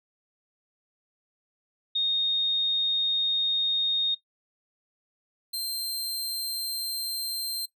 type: tone pair in turn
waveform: sine / sawtooth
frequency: 3700 / 4152 Hz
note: A#7 / C8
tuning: -14 / -14 cents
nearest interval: major second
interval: 200 cents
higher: second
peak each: -22 / -26 dBFS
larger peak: first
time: 1.95-4.15 / 5.53-7.66 s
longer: first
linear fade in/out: 10 ms
effects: noise-tail reverb RT60 0.1 s tail -18 dB re dry